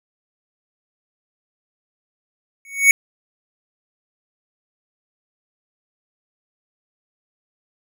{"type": "tone with exponential growth", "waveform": "square", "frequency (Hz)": 2226, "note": "C#7", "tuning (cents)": 7, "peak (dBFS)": -5, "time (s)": [2.65, 2.91], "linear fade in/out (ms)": 1, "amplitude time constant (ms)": 55, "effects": []}